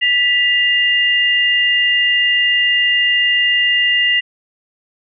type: tone pair together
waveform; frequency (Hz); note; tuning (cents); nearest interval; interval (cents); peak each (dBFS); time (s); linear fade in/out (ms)
sine; 1966 / 2813; B6 / F7; -8 / +12; tritone; 620; -14; 0.01-4.21; 20
effects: none